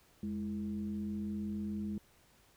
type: tone with frequency modulation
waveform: sine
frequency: 207.7 Hz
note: G#3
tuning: in tune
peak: -35 dBFS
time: 0.23-1.98 s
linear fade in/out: 2 ms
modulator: 123 Hz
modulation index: 0.56
effects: pink hiss -66 dBFS RMS until 2.56 s